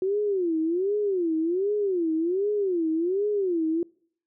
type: tone with vibrato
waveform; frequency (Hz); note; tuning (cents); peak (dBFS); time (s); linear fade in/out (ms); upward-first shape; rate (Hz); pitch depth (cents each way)
sine; 364.6; F#4; -25; -22; 0.02-3.83; 2; sine; 1.3; 240
effects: noise-tail reverb RT60 0.6 s tail -26 dB re dry